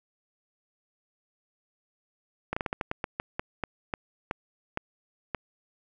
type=slowing click train; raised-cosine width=0.5 ms; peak=-14 dBFS; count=15; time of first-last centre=2.53-5.347 s; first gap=35 ms; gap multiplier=1.24; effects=none